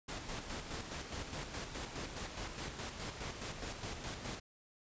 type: noise with tremolo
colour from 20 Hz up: pink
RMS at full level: -42 dBFS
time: 0.08-4.4 s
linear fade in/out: 10 ms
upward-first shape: square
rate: 4.8 Hz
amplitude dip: 45%
effects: resampled to 16000 Hz